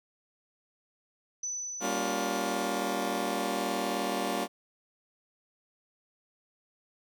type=tone with exponential decay; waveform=sine; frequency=5990 Hz; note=F#8; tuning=20 cents sharp; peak=-31 dBFS; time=1.43-4.1 s; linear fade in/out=5 ms; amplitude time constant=580 ms
type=chord; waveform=15% pulse; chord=G half-diminished seventh; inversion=none; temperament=just; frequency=196 / 235.2 / 282.2 / 352.8 Hz; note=G3 / Bb3 / Db4 / F4; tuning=0 / +16 / +31 / +18 cents; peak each=-29 dBFS; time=1.8-4.48 s; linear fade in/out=50 ms
effects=none